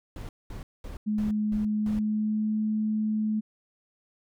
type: noise bursts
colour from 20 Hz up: brown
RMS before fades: -38 dBFS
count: 6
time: 0.16-1.99 s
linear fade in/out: 2 ms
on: 130 ms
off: 210 ms
type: tone with pitch glide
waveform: sine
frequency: 212 to 215.3 Hz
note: G#3 to A3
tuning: +36 to -37 cents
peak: -24 dBFS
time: 1.06-3.41 s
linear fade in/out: 20 ms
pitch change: +27 cents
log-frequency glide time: 1.7-2.58 s
effects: none

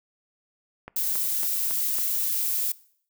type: click train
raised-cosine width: 0.5 ms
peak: -23 dBFS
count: 5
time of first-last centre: 0.88-1.985 s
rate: 3.62 Hz
type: noise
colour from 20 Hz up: violet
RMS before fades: -26 dBFS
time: 0.96-2.72 s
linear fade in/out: 5 ms
effects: noise-tail reverb RT60 0.6 s tail -21 dB re dry

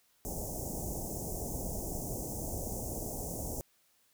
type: band-stop noise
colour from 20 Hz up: pink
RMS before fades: -38 dBFS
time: 0.25-3.61 s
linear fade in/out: 0 ms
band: 800 to 6000 Hz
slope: 48 dB/octave
effects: white hiss -70 dBFS RMS until 4.13 s

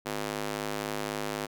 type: tone with high-pass filter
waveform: square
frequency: 51.9 Hz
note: G#1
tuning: in tune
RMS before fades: -34 dBFS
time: 0.05-1.47 s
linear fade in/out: 20 ms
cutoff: 310 Hz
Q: 0.72
effects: none

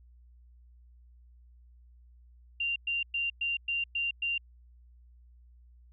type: tone bursts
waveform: sine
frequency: 2777 Hz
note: F7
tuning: 10 cents flat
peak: -28 dBFS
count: 7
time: 2.6-4.38 s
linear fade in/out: 5 ms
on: 160 ms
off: 110 ms
effects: added 60 Hz sine -54 dBFS peak until 5.92 s

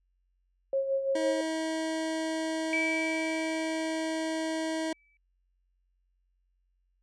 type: tone with tremolo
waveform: sine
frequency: 542 Hz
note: C#5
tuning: 39 cents flat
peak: -24 dBFS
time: 0.73-1.41 s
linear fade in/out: 2 ms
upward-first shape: sine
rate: 5.9 Hz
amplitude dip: 55%
type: tone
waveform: 25% pulse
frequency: 319.9 Hz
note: D#4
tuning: 48 cents sharp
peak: -26 dBFS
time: 1.15-4.93 s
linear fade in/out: 5 ms
type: tone with exponential decay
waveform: sine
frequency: 2304 Hz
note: D7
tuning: 34 cents flat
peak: -26 dBFS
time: 2.73-5.17 s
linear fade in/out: 1 ms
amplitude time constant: 530 ms
effects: added 45 Hz sine -70 dBFS peak until 7.02 s + resampled to 22050 Hz

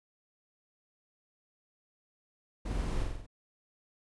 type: noise with echo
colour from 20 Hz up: brown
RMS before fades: -34 dBFS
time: 2.65-3.04 s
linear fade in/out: 10 ms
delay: 45 ms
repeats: 5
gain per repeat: -3 dB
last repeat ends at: 3.265 s
effects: resampled to 24000 Hz

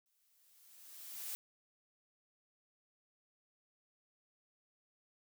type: noise with exponential growth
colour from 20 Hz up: blue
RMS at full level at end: -41 dBFS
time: 0.06-1.35 s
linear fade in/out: 0 ms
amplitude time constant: 280 ms
effects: none

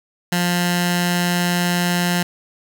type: tone with notch filter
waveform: 15% pulse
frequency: 176 Hz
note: F3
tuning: 14 cents sharp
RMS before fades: -19 dBFS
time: 0.32-2.23 s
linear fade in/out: 5 ms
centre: 440 Hz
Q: 0.53
effects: none

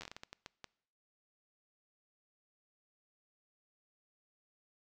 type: slowing click train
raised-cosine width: 0.2 ms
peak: -28 dBFS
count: 11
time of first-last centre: 0.01-0.643 s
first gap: 10 ms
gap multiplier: 1.38
effects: noise-tail reverb RT60 0.7 s tail -24 dB re dry

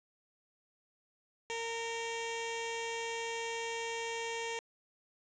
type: tone with notch filter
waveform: 10% pulse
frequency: 460.1 Hz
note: A#4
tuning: 23 cents flat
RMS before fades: -38 dBFS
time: 1.5-4.59 s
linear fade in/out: 0 ms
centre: 1400 Hz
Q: 1.6
effects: resampled to 16000 Hz + 9-bit

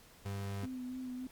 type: tone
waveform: 35% pulse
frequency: 99.3 Hz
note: G2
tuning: 23 cents sharp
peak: -36 dBFS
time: 0.25-0.66 s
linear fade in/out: 10 ms
type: tone with vibrato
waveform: sine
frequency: 254.1 Hz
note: B3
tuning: 49 cents sharp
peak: -39 dBFS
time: 0.63-1.27 s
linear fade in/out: 2 ms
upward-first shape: sine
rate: 3.5 Hz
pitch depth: 27 cents each way
effects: pink hiss -60 dBFS RMS until 1.31 s + Opus 48 kbps

